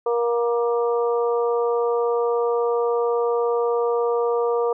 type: harmonic tone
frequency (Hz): 236.4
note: A#3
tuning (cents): +24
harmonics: 2 / 3 / 4 / 5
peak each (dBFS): -19 / -30 / -30 / -30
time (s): 0.06-4.73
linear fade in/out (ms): 5
effects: none